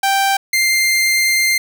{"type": "tone pair in turn", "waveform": "sawtooth", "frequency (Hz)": [784, 2097], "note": ["G5", "C7"], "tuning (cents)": [0, 3], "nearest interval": "octave + perfect fourth", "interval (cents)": 1703, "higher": "second", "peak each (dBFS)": -9, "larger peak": "neither", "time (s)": [[0.03, 0.37], [0.53, 1.58]], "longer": "second", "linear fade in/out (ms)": 5, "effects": []}